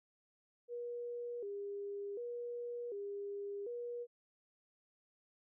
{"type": "tone with vibrato", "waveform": "sine", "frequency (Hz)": 440, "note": "A4", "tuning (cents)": 0, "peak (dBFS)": -40, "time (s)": [0.68, 4.07], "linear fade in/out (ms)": 50, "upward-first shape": "square", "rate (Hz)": 0.67, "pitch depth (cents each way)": 150, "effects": []}